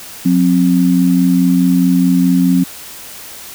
sine tone pair together, 180.59 / 265.3 Hz, F#3 / C4, -42 / +24 cents, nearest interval perfect fifth, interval 666 cents, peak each -11 dBFS, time 0.25-2.64 s, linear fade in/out 10 ms, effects white hiss -32 dBFS RMS until 3.54 s

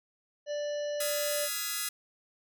harmonic tone, 587.3 Hz, D5, in tune, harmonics 1 / 3 / 5 / 7 / 9 / 10, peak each -31 / -47 / -48 / -51 / -55 / -51 dBFS, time 0.46-1.49 s, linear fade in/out 50 ms
5% pulse chord, F half-diminished seventh, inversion third, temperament just, 1257.2 / 1396.9 / 1676.3 / 2012 Hz, Eb6 / F6 / Ab6 / Cb7, +18 / 0 / +16 / +32 cents, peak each -27 dBFS, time 1-1.89 s, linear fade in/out 5 ms
effects none

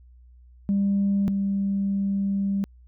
sine tone pair in turn, 199 / 197.63 Hz, G3 / G3, +26 / +14 cents, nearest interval unison, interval 12 cents, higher first, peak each -18 / -21 dBFS, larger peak first, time 0.69-1.28 / 1.28-2.64 s, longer second, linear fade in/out 0 ms, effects tanh soft clip ceiling -16 dBFS + added 61 Hz sine -48 dBFS peak until 2.87 s

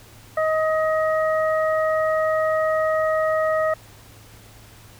harmonic tone, 630 Hz, D#5, 21 cents sharp, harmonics 1 / 2 / 3, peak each -19 / -25 / -29 dBFS, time 0.37-3.74 s, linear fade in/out 5 ms, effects added 108 Hz sine -48 dBFS peak until 4.99 s + pink hiss -48 dBFS RMS until 4.99 s

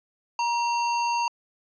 sine tone with sample-and-hold, 945 Hz, A#5, 23 cents sharp, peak -22 dBFS, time 0.39-1.28 s, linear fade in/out 2 ms, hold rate 3675 Hz, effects resampled to 16000 Hz

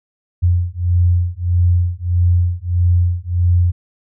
sine beating tone pair, 87.31 / 88.91 Hz, F2 / F2, 0 / +31 cents, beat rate 1.6 Hz, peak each -15 dBFS, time 0.42-3.72 s, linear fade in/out 20 ms, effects none

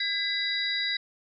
sine tone cluster, 1628 / 2006 / 3892 / 4833 Hz, G#6 / B6 / B7 / D8, -35 / +26 / -26 / +49 cents, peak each -36 / -31 / -29 / -34 dBFS, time 0-0.97 s, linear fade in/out 5 ms, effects none

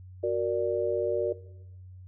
sine chord, Gb augmented, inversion none, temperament equal, 370 / 466.2 / 587.3 Hz, Gb4 / Bb4 / D5, 0 / 0 / 0 cents, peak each -29 dBFS, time 0.23-1.33 s, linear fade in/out 10 ms, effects noise-tail reverb RT60 0.9 s tail -18 dB re dry + added 92 Hz sine -44 dBFS peak until 2.07 s

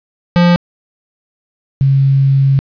square / sine tone pair in turn, 174.61 / 136.44 Hz, F3 / C#3, 0 / -27 cents, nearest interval major third, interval 427 cents, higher first, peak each -7 dBFS, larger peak neither, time 0.36-0.56 / 1.81-2.59 s, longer second, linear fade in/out 0 ms, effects resampled to 11025 Hz + 7-bit

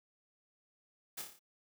white noise with echo, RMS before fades -42 dBFS, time 1.17-1.22 s, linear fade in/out 10 ms, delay 29 ms, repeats 6, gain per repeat -4 dB, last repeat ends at 1.394 s, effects high-pass 150 Hz 12 dB/octave

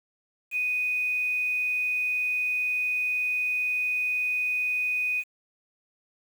sine tone with quantisation, 2489 Hz, D#7, in tune, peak -24 dBFS, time 0.51-5.24 s, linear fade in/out 50 ms, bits 8, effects none

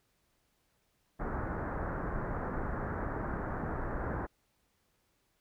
pink low-pass noise, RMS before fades -36 dBFS, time 1.19-4.27 s, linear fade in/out 20 ms, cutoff 1700 Hz, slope 48 dB/octave, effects pink hiss -75 dBFS RMS until 5.4 s

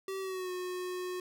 square tone with pitch glide, 384.9 to 363.5 Hz, G4 to F#4, -32 to -31 cents, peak -36 dBFS, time 0.08-1.2 s, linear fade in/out 2 ms, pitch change -99 cents, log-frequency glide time 0.2-0.51 s, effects none

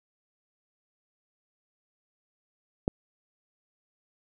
click, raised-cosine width 2 ms, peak -11 dBFS, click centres 2.879 s, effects none

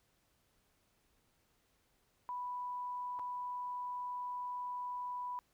sine tone with dropouts, 987.8 Hz, B5, in tune, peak -38 dBFS, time 2.29-5.39 s, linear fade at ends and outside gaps 0 ms, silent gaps 3.19-3.195 s, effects pink hiss -75 dBFS RMS until 5.53 s

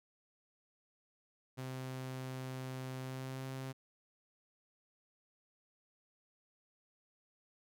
sawtooth tone with pitch glide, 130 to 132.27 Hz, C3 to C3, -11 to +19 cents, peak -37 dBFS, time 1.57-3.73 s, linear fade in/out 20 ms, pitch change +30 cents, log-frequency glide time 3.01-3.44 s, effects none

